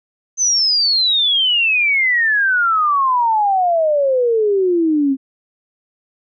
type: exponential sweep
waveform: sine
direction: down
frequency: 6250 to 263 Hz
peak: -12 dBFS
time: 0.37-5.17 s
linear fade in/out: 50 ms
effects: none